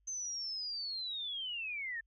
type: linear sweep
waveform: sine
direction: down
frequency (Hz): 6272 to 1760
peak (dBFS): -37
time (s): 0.07-2.01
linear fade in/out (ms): 10
effects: added 50 Hz sine -70 dBFS peak until 2.06 s